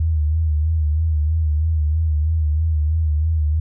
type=tone with vibrato; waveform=sine; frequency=78 Hz; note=D#2; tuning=5 cents sharp; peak=-15 dBFS; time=0-3.6 s; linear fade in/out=5 ms; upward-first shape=sine; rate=3.1 Hz; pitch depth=70 cents each way; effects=none